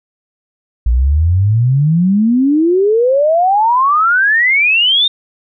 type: exponential sweep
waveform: sine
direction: up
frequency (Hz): 56.1 to 3700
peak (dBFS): -8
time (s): 0.86-5.08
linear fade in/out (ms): 5
effects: none